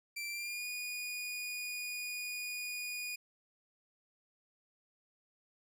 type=tone with pitch glide; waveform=sawtooth; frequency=2347 to 2457 Hz; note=D7 to D#7; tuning=-2 to -22 cents; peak=-35 dBFS; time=0.16-3.16 s; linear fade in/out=10 ms; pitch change=+80 cents; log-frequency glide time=0.3-0.66 s; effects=none